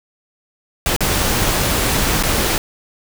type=noise with dropouts; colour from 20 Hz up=pink; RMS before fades=-17 dBFS; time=0.86-2.58 s; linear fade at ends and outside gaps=1 ms; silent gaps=0.964-1.006 / 2.227-2.235 s; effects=none